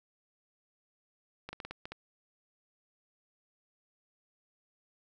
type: clicks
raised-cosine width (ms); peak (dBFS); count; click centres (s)
0.3; -25; 7; 1.49 / 1.53 / 1.602 / 1.65 / 1.71 / 1.855 / 1.92
effects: none

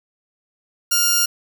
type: tone pair together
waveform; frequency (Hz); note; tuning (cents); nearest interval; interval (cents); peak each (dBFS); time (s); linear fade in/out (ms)
10% pulse; 1409 / 5636; F6 / F8; +15 / +15; 2 octaves; 2400; -12; 0.91-1.26; 10
effects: 7-bit

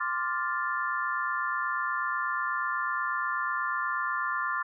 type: chord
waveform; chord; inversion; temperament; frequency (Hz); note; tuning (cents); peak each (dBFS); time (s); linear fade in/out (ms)
sine; D minor seventh; third; equal; 1046.5 / 1174.7 / 1396.9 / 1760; C6 / D6 / F6 / A6; 0 / 0 / 0 / 0; -33; 0-4.63; 10
effects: none

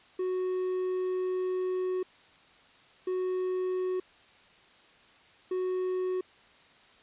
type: tone bursts at uneven times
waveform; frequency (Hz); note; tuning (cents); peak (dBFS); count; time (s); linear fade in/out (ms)
triangle; 369; F#4; -5; -26; 3; 0.19-2.03 / 3.07-4 / 5.51-6.21; 5
effects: white hiss -58 dBFS RMS until 7.02 s + resampled to 8000 Hz

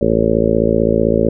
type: harmonic tone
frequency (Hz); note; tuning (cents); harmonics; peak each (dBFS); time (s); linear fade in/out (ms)
55.7; A1; +22; 1 / 2 / 3 / 4 / 5 / 6 / 7 / 8 / 9 / 10; -24 / -23 / -22 / -18 / -24 / -21 / -19 / -18 / -21 / -19; 0.01-1.29; 5
effects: none

